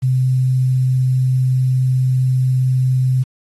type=tone with quantisation; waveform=sine; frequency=128.9 Hz; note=C3; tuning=26 cents flat; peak=-12 dBFS; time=0.02-3.24 s; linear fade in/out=20 ms; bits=7; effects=AAC 32 kbps